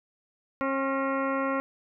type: harmonic tone with a mistuned harmonic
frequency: 270 Hz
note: C#4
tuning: 45 cents flat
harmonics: 1 / 2 / 3 / 4 / 5 / 7 / 8 / 9 / 10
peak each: -30 / -30 / -40 / -32 / -34 / -39 / -43 / -47 / -52 dBFS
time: 0.61-1.6 s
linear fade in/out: 0 ms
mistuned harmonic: 5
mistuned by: +37 cents
effects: none